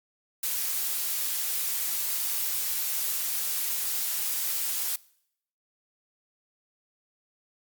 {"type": "noise", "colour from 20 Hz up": "blue", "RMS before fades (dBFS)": -29, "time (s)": [0.43, 4.96], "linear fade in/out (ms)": 5, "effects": ["noise-tail reverb RT60 0.7 s tail -22 dB re dry", "Opus 48 kbps"]}